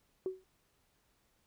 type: tone with exponential decay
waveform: sine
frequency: 375.2 Hz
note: F#4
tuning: 24 cents sharp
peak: -29 dBFS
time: 0.26-0.44 s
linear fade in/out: 1 ms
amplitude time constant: 39 ms
effects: tanh soft clip ceiling -26 dBFS + pink hiss -74 dBFS RMS until 1.46 s